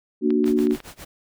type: chord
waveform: sine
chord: Bb augmented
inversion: none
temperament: equal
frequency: 233.1 / 293.7 / 370 Hz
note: Bb3 / D4 / F#4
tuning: 0 / 0 / 0 cents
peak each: -21 dBFS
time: 0.21-0.77 s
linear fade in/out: 50 ms
type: clicks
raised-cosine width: 0.3 ms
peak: -21 dBFS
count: 8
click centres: 0.305 / 0.443 / 0.479 / 0.589 / 0.67 / 0.71 / 0.749 / 0.803 s
type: noise with tremolo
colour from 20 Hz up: pink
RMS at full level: -38 dBFS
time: 0.45-1.05 s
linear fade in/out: 10 ms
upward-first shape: sine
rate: 7.4 Hz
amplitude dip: 95%
effects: none